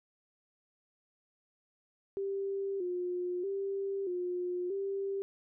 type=tone with vibrato; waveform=sine; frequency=375 Hz; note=F#4; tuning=23 cents sharp; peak=-32 dBFS; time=2.17-5.22 s; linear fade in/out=0 ms; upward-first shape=square; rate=0.79 Hz; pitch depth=82 cents each way; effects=none